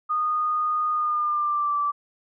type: tone with pitch glide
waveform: sine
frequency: 1231 to 1163.3 Hz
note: D#6 to D6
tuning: -19 to -17 cents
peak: -21 dBFS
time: 0.09-1.92 s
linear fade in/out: 20 ms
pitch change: -98 cents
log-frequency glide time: 0.92-1.78 s
effects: none